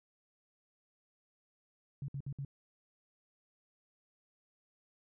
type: tone bursts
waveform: sine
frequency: 138.59 Hz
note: C#3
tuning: in tune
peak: -37 dBFS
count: 4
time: 2.02-2.449 s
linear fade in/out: 2 ms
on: 63 ms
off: 59 ms
effects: none